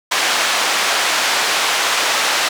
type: band-pass noise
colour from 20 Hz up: pink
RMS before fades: -17 dBFS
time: 0.11-2.49 s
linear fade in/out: 10 ms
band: 830 to 6600 Hz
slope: 12 dB/octave
effects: none